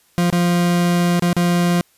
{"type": "tone with dropouts", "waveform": "40% pulse", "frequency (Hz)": 174.61, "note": "F3", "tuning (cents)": 0, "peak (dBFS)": -13, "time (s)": [0.18, 1.81], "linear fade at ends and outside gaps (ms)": 0, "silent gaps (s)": [[0.301, 0.326], [1.195, 1.223], [1.33, 1.366]], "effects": ["white hiss -57 dBFS RMS until 1.97 s", "resampled to 32000 Hz"]}